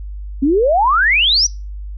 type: exponential sweep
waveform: sine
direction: up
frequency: 258.5 to 6030 Hz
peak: -10 dBFS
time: 0.42-1.47 s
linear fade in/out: 10 ms
effects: noise-tail reverb RT60 0.3 s tail -24 dB re dry + added 50 Hz sine -25 dBFS peak until 1.97 s